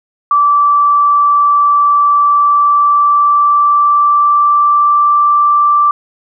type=tone with pitch glide; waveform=sine; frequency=1162 to 1172.8 Hz; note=D6 to D6; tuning=-19 to -3 cents; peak=-6 dBFS; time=0.31-5.91 s; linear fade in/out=2 ms; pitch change=+16 cents; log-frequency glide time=2.17-5.17 s; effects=none